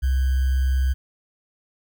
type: tone with sample-and-hold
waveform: sine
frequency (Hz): 65.41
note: C2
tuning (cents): 0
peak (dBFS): -17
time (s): 0.02-0.94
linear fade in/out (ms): 20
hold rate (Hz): 1575
effects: none